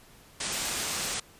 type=low-pass noise; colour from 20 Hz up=white; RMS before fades=-33 dBFS; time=0.4-1.2 s; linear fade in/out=5 ms; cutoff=9400 Hz; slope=96 dB/octave
type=noise with tremolo; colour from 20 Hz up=white; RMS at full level=-36 dBFS; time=0.52-1.14 s; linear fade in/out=5 ms; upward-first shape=sine; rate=8 Hz; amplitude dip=40%
effects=pink hiss -55 dBFS RMS until 1.39 s + resampled to 32000 Hz